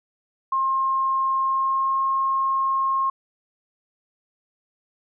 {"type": "tone with pitch glide", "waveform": "sine", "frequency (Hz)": [1066, 1074], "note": ["C6", "C6"], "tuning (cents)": [32, 45], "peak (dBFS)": -19, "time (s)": [0.52, 3.1], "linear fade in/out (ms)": 5, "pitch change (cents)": 13, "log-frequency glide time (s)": [1.4, 2.02], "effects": []}